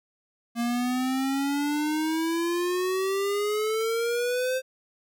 square exponential sweep, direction up, 233.1 to 523.3 Hz, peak -25 dBFS, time 0.55-4.62 s, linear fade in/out 50 ms, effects none

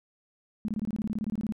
sine tone bursts, 214.4 Hz, A3, 45 cents flat, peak -27 dBFS, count 16, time 0.65-1.523 s, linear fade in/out 0 ms, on 33 ms, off 23 ms, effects none

